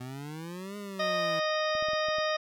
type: exponential two-way sweep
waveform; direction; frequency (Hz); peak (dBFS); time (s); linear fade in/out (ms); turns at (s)
25% pulse; up then down; 123.47 to 207 to 161.9; -34; 0-1.4; 10; 0.77
type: harmonic tone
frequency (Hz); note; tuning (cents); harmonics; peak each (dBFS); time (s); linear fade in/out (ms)
619; D#5; -9; 1 / 2 / 3 / 4 / 5 / 6 / 8 / 9; -29 / -33 / -35 / -41 / -43 / -39 / -42 / -44; 0.99-2.37; 10
type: clicks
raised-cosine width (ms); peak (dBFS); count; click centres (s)
3; -34; 6; 1.752 / 1.825 / 1.886 / 1.934 / 2.086 / 2.185
effects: none